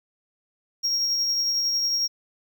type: tone with tremolo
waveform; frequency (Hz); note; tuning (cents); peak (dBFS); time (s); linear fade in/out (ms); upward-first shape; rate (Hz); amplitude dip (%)
triangle; 5588; F8; 0; -19; 0.83-2.08; 20; triangle; 11; 30
effects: 10-bit